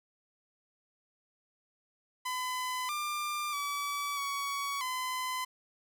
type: tone with pitch steps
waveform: sawtooth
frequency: 1010 / 1193 / 1147 / 1124 / 1019 Hz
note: B5 / D6 / D6 / C#6 / C6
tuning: +39 / +27 / -41 / +24 / -46 cents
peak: -29 dBFS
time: 2.25-5.45 s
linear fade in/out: 10 ms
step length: 640 ms
effects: none